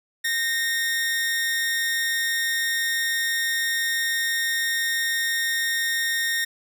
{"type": "tone with amplitude modulation", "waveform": "sawtooth", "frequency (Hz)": 1846, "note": "A#6", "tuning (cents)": -17, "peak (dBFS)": -17, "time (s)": [0.24, 6.45], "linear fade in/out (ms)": 10, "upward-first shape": "sine", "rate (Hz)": 279, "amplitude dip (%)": 35, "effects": []}